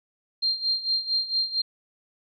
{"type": "tone with tremolo", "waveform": "sine", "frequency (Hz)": 4186, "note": "C8", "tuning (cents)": 0, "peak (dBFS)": -20, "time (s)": [0.42, 1.62], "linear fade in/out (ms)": 10, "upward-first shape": "sine", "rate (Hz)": 4.4, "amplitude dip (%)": 80, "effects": []}